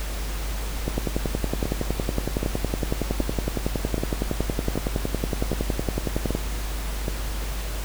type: two click trains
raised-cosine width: 2 ms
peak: -12 / -10 dBFS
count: 9 / 59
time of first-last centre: 0.88-7.082 / 0.98-6.35 s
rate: 1.29 / 10.8 Hz
effects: added 50 Hz sine -27 dBFS peak until 7.84 s + pink hiss -35 dBFS RMS until 7.84 s